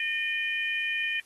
harmonic tone, 609 Hz, D#5, 37 cents flat, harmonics 3 / 4 / 5, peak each -31 / -29 / -36 dBFS, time 0-1.2 s, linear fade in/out 2 ms, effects white hiss -60 dBFS RMS until 1.25 s + AAC 32 kbps

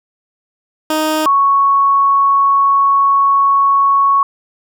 15% pulse / sine tone pair in turn, 311.1 / 1108.6 Hz, D#4 / C#6, 0 / 0 cents, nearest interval octave + minor seventh, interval 2200 cents, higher second, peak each -7 / -8 dBFS, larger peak first, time 0.9-1.26 / 1.26-4.23 s, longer second, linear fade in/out 2 ms, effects none

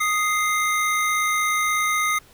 square tone pair together, 1244.5 / 2093 Hz, D#6 / C7, 0 / 0 cents, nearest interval major sixth, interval 900 cents, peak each -23 dBFS, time 0-2.19 s, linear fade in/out 10 ms, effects pink hiss -52 dBFS RMS until 2.33 s

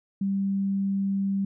sine tone, 196.2 Hz, G3, 2 cents sharp, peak -23 dBFS, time 0.21-1.45 s, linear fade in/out 5 ms, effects none

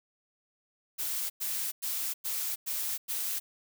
blue noise bursts, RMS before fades -33 dBFS, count 6, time 0.98-3.4 s, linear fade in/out 20 ms, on 320 ms, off 100 ms, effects none

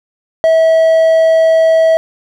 triangle tone, 648 Hz, E5, 30 cents flat, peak -4 dBFS, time 0.44-1.97 s, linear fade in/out 0 ms, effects none

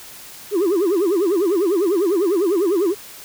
sine tone with vibrato, 370 Hz, F#4, in tune, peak -12 dBFS, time 0.51-2.95 s, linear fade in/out 50 ms, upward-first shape sine, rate 10 Hz, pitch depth 220 cents each way, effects tanh soft clip ceiling -14 dBFS + white hiss -39 dBFS RMS until 3.24 s

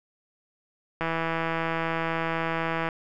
click train, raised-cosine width 0.5 ms, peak -13 dBFS, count 309, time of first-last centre 1.01-2.888 s, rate 164 Hz, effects none

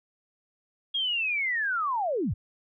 sine linear sweep, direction down, 3298 to 58.8 Hz, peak -25 dBFS, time 0.94-2.34 s, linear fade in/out 10 ms, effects none

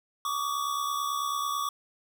square tone pair together, 1130.9 / 1200 Hz, C#6 / D6, +34 / +37 cents, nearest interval minor second, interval 103 cents, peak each -30 / -35 dBFS, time 0.25-1.69 s, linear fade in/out 2 ms, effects none

